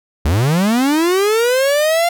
45% pulse linear sweep, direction up, 65 to 698.5 Hz, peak -12 dBFS, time 0.25-2.09 s, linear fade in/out 5 ms, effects none

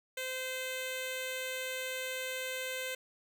10% pulse tone with notch filter, 516 Hz, C5, 24 cents flat, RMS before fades -38 dBFS, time 0.17-2.95 s, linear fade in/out 5 ms, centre 1100 Hz, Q 1.7, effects none

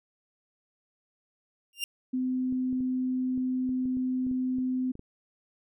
sawtooth tone with exponential growth, 2794 Hz, F7, in tune, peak -22 dBFS, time 1.73-1.84 s, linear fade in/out 1 ms, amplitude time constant 22 ms
sine tone, 255.8 Hz, C4, 39 cents flat, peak -26 dBFS, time 2.13-4.92 s, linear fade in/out 10 ms
clicks, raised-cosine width 3 ms, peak -32 dBFS, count 12, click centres 2.525 / 2.728 / 2.806 / 3.377 / 3.692 / 3.856 / 3.97 / 4.267 / 4.313 / 4.585 / 4.954 / 4.994 s
effects none

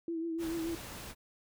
sine tone with vibrato, 330 Hz, E4, 2 cents sharp, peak -33 dBFS, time 0.08-0.75 s, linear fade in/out 2 ms, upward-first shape triangle, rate 6.9 Hz, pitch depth 48 cents each way
pink noise, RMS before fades -45 dBFS, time 0.38-1.15 s, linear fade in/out 50 ms
effects none

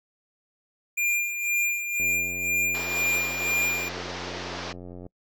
square tone with tremolo, 2401 Hz, D7, 38 cents sharp, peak -22 dBFS, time 0.97-3.89 s, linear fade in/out 10 ms, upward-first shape sine, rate 2 Hz, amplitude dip 60%
click train, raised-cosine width 2 ms, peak -28 dBFS, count 275, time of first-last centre 2-5.065 s, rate 89.4 Hz
pink band-pass noise, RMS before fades -36 dBFS, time 2.74-4.73 s, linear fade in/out 10 ms, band 320 to 5900 Hz, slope 48 dB/octave
effects noise-tail reverb RT60 0.1 s tail -25 dB re dry

